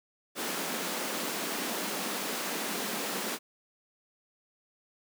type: high-pass noise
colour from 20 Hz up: pink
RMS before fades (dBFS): -34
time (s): 0.35-3.39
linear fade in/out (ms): 50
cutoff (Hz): 190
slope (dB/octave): 48
effects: none